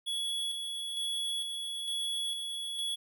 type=tone with tremolo; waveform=square; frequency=3373 Hz; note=G#7; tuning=26 cents sharp; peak=-32 dBFS; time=0.06-2.96 s; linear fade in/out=20 ms; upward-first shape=square; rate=1.1 Hz; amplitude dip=35%; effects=none